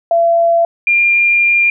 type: tone pair in turn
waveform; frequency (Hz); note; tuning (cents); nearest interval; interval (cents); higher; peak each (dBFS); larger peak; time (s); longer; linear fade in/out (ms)
sine; 676 / 2398; E5 / D7; +43 / +36; octave + minor seventh; 2193; second; -8; neither; 0.11-0.65 / 0.87-1.7; second; 2
effects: none

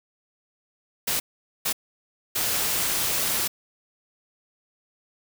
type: noise bursts at uneven times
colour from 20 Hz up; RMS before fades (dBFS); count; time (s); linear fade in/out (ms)
white; -25; 3; 1.07-1.2 / 1.65-1.73 / 2.35-3.48; 10
effects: none

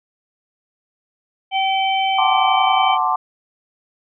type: harmonic tone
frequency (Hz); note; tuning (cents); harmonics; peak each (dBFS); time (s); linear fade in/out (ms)
771; G5; -29; 1 / 3 / 4; -17 / -24 / -23; 1.51-2.98; 50
type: chord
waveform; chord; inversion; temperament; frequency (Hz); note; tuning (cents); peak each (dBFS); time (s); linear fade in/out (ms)
sine; D dominant seventh; first; equal; 740 / 880 / 1046.5 / 1174.7; F#5 / A5 / C6 / D6; 0 / 0 / 0 / 0; -21; 2.18-3.16; 5
effects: none

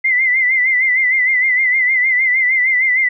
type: tone with vibrato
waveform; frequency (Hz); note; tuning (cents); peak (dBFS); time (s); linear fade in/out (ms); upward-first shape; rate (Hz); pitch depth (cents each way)
sine; 2045; C7; -40; -11; 0.04-3.09; 10; sine; 6.5; 69
effects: none

